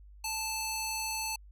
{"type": "tone with band-pass filter", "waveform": "square", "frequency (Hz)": 877, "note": "A5", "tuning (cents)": -6, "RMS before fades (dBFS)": -35, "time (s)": [0.24, 1.36], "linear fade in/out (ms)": 5, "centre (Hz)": 7600, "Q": 0.6, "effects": ["added 50 Hz sine -50 dBFS peak until 1.51 s"]}